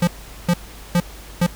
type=tone bursts; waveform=square; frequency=174.61 Hz; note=F3; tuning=in tune; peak=-14 dBFS; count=4; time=0.02-1.466 s; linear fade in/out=5 ms; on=54 ms; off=410 ms; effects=added 50 Hz sine -38 dBFS peak until 1.55 s + pink hiss -41 dBFS RMS until 1.55 s